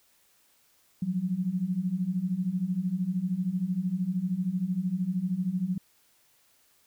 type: beating tone pair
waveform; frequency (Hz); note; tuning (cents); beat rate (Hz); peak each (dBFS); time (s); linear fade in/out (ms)
sine; 174.61 / 187.61; F3 / F#3; 0 / +24; 13; -31 / -28; 1.02-5.78; 5
effects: white hiss -65 dBFS RMS until 6.86 s